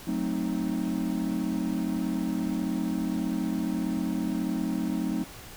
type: chord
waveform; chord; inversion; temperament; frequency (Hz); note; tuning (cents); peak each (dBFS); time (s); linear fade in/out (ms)
triangle; F# diminished seventh; none; equal; 185 / 220 / 261.6 / 311.1; F#3 / A3 / C4 / Eb4; 0 / 0 / 0 / 0; -30; 0.07-5.24; 5
effects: pink hiss -45 dBFS RMS until 5.56 s